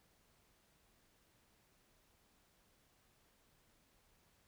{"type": "silence", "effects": ["pink hiss -73 dBFS RMS until 4.47 s"]}